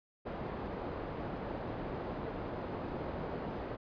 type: low-pass noise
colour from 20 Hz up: white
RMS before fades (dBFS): -40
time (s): 0.25-3.77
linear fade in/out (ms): 20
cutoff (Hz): 620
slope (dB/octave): 12
effects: resampled to 11025 Hz